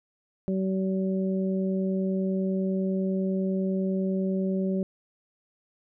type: harmonic tone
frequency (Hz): 190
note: F#3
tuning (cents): +46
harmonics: 1 / 2 / 3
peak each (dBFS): -25 / -31 / -35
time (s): 0.48-4.83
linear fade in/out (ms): 0
effects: none